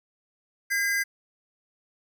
square tone pair together, 1617 / 2031 Hz, G#6 / B6, -47 / +48 cents, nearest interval major third, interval 395 cents, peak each -27 dBFS, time 0.7-1.04 s, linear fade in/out 20 ms, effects none

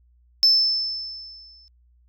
sine tone with exponential decay, 5274 Hz, E8, in tune, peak -10 dBFS, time 0.43-1.68 s, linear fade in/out 0 ms, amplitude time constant 270 ms, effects tanh soft clip ceiling -9 dBFS + added 60 Hz sine -55 dBFS peak until 2.08 s

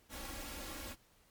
pink noise with comb filter, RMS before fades -45 dBFS, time 0.09-0.96 s, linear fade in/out 50 ms, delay 3.6 ms, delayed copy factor +0.9, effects pink hiss -68 dBFS RMS until 1.3 s + MP3 96 kbps

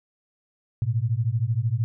sine beating tone pair, 108.5 / 121.5 Hz, A2 / B2, -24 / -28 cents, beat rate 13 Hz, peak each -24 / -24 dBFS, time 0.82-1.84 s, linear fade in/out 0 ms, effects none

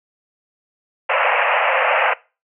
pink band-pass noise, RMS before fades -17 dBFS, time 1.09-2.14 s, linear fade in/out 10 ms, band 500 to 2800 Hz, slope 96 dB/octave, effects noise-tail reverb RT60 0.3 s tail -21 dB re dry

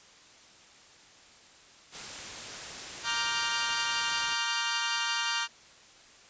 white noise, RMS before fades -40 dBFS, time 1.91-4.37 s, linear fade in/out 50 ms
15% pulse chord, G minor seventh, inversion first, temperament equal with one note detuned, 932.3 / 1174.7 / 1404.2 / 1568 Hz, Bb5 / D6 / F6 / G6, 0 / 0 / +9 / 0 cents, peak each -27 / -29 / -27 / -27 dBFS, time 3.03-5.48 s, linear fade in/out 50 ms
effects white hiss -55 dBFS RMS until 6.29 s + resampled to 16000 Hz

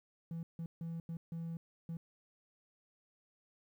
triangle tone bursts at uneven times, 166.1 Hz, E3, 13 cents sharp, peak -36 dBFS, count 6, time 0.31-0.43 / 0.59-0.66 / 0.81-1 / 1.09-1.17 / 1.32-1.57 / 1.89-1.97 s, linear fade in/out 2 ms, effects tanh soft clip ceiling -33 dBFS + 12-bit

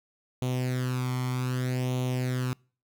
sawtooth tone with flanger, 126.9 Hz, B2, 47 cents sharp, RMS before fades -29 dBFS, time 0.42-2.53 s, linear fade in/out 0 ms, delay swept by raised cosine 0.3 to 0.93 ms, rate 0.64 Hz, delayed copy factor +0.7, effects noise-tail reverb RT60 0.4 s tail -26 dB re dry

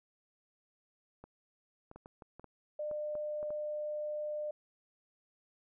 clicks, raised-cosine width 1 ms, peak -36 dBFS, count 11, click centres 1.24 / 1.914 / 1.96 / 2.059 / 2.222 / 2.396 / 2.443 / 2.913 / 3.153 / 3.429 / 3.505 s
sine tone, 601 Hz, D5, 40 cents sharp, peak -35 dBFS, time 2.79-4.51 s, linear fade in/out 5 ms
effects none

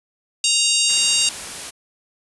harmonic tone, 932.3 Hz, A#5, in tune, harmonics 3 / 4 / 5 / 6 / 7 / 8 / 9 / 10, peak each -21 / -23 / -22 / -27 / -25 / -23 / -25 / -28 dBFS, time 0.44-1.29 s, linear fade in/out 2 ms
white noise, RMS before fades -31 dBFS, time 0.88-1.71 s, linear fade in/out 20 ms
effects resampled to 24000 Hz

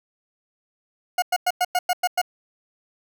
40% pulse tone bursts, 721 Hz, F#5, 45 cents flat, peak -17 dBFS, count 8, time 1.18-2.216 s, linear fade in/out 5 ms, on 42 ms, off 100 ms, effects none

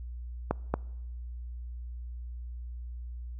clicks, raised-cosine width 1 ms, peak -12 dBFS, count 2, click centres 0.51 / 0.74 s, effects noise-tail reverb RT60 1.0 s tail -25 dB re dry + added 60 Hz sine -37 dBFS peak until 3.39 s

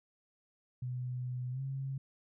sine tone with pitch glide, 125.3 to 135.07 Hz, B2 to C#3, +25 to -45 cents, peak -35 dBFS, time 0.82-1.98 s, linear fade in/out 5 ms, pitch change +130 cents, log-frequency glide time 1.51-1.61 s, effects none

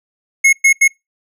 square tone bursts at uneven times, 2172 Hz, C#7, 36 cents flat, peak -7 dBFS, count 3, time 0.44-0.53 / 0.64-0.73 / 0.81-0.88 s, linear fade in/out 10 ms, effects noise-tail reverb RT60 0.2 s tail -26 dB re dry + low-pass 12000 Hz 12 dB/octave

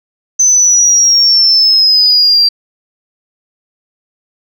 sine exponential sweep, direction down, 6140 to 4700 Hz, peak -4 dBFS, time 0.39-2.49 s, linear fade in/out 10 ms, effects tanh soft clip ceiling 0 dBFS

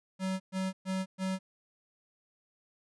square tone bursts, 188.9 Hz, F#3, 36 cents sharp, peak -31 dBFS, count 4, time 0.19-1.39 s, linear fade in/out 50 ms, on 210 ms, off 120 ms, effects resampled to 24000 Hz

